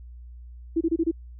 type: tone bursts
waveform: sine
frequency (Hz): 329.6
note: E4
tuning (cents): 0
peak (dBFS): -19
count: 5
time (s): 0.76-1.114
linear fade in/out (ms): 10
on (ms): 50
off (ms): 26
effects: added 60 Hz sine -40 dBFS peak until 1.39 s